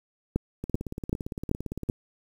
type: two click trains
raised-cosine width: 3 ms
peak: -11 / -20 dBFS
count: 5 / 23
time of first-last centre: 0.36-1.898 / 0.64-1.89 s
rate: 2.6 / 17.6 Hz
effects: 8-bit